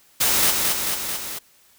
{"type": "noise with echo", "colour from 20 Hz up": "white", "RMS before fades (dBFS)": -19, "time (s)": [0.2, 0.51], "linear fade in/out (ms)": 10, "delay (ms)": 220, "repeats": 4, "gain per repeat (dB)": -3, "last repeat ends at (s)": 1.39, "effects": ["white hiss -56 dBFS RMS until 1.78 s"]}